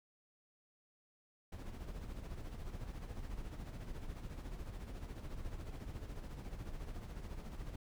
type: noise with tremolo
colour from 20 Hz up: brown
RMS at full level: -43 dBFS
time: 1.52-7.76 s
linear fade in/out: 5 ms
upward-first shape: sine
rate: 14 Hz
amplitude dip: 55%
effects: none